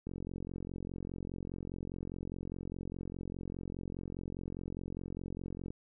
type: click train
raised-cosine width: 3 ms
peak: -28 dBFS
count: 254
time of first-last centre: 0.07-5.705 s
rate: 44.9 Hz
effects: none